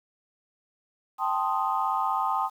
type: chord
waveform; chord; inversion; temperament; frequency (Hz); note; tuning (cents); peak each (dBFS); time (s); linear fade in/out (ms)
sine; A half-diminished seventh; third; equal; 784 / 880 / 1046.5 / 1244.5; G5 / A5 / C6 / Eb6; 0 / 0 / 0 / 0; -29; 1.18-2.5; 50
effects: tanh soft clip ceiling -13 dBFS + 9-bit